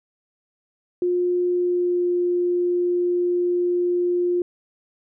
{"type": "tone with pitch glide", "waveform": "sine", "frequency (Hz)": [356.2, 353.5], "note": ["F4", "F4"], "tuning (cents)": [34, 21], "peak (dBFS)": -18, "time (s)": [1.02, 4.42], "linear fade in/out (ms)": 2, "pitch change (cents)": -13, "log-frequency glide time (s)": [1.47, 2.09], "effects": []}